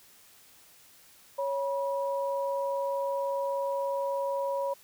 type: tone pair together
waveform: sine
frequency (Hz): 554.4 / 968.5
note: C#5 / B5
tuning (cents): 0 / -34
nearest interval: minor seventh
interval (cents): 966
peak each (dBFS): -29 / -33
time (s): 1.38-4.74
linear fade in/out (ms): 10
effects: white hiss -57 dBFS RMS until 4.83 s